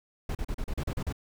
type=noise bursts; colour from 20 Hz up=brown; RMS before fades=-31 dBFS; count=9; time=0.29-1.126 s; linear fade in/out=5 ms; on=60 ms; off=37 ms; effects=none